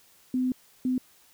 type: tone bursts at uneven times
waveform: sine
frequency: 254.7 Hz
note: C4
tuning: 46 cents flat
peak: -23 dBFS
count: 2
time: 0.34-0.52 / 0.85-0.98 s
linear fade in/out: 2 ms
effects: white hiss -59 dBFS RMS until 1.33 s